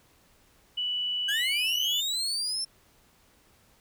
sine tone, 2960 Hz, F#7, in tune, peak -27 dBFS, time 0.77-2.01 s, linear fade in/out 10 ms
35% pulse linear sweep, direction up, 1568 to 5390 Hz, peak -26 dBFS, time 1.28-2.65 s, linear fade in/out 10 ms
effects pink hiss -62 dBFS RMS until 3.8 s

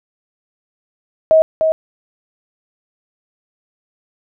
sine tone with echo, 636 Hz, D#5, 38 cents sharp, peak -6 dBFS, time 1.31-1.42 s, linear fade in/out 0 ms, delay 300 ms, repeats 1, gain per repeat -5 dB, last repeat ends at 1.72 s, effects none

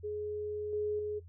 sine tone with level steps, 420 Hz, G#4, 19 cents sharp, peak -34 / -30 / -33 dBFS, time 0.03-1.2 s, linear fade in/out 20 ms, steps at 0.73 / 0.99 s, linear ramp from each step 2 ms, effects noise-tail reverb RT60 0.1 s tail -18 dB re dry + added 86 Hz sine -49 dBFS peak until 1.28 s

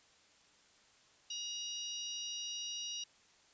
harmonic tone, 953 Hz, A#5, 38 cents sharp, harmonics 3 / 4 / 5 / 6, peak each -43 / -46 / -51 / -44 dBFS, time 1.3-3.04 s, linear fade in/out 5 ms, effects white hiss -66 dBFS RMS until 3.53 s + resampled to 16000 Hz

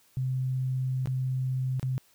sine tone with dropouts, 129.7 Hz, C3, 15 cents flat, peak -26 dBFS, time 0.17-1.98 s, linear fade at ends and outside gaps 0 ms, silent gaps 1.058-1.073 / 1.796-1.829 s, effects white hiss -63 dBFS RMS until 2.14 s

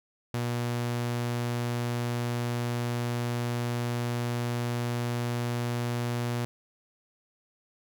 sawtooth tone, 120 Hz, B2, 49 cents flat, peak -24 dBFS, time 0.34-6.45 s, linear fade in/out 0 ms, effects none

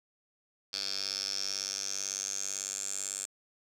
10% pulse tone with band-pass filter sweep, 98 Hz, G2, in tune, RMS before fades -36 dBFS, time 0.73-3.26 s, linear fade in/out 5 ms, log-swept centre 4800 to 7700 Hz, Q 7.7, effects none

